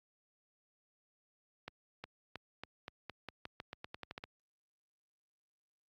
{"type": "accelerating click train", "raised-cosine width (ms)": 0.3, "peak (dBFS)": -27, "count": 16, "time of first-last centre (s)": [1.68, 4.239], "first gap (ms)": 360, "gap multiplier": 0.88, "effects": ["high-pass 60 Hz 12 dB/octave", "Opus 48 kbps"]}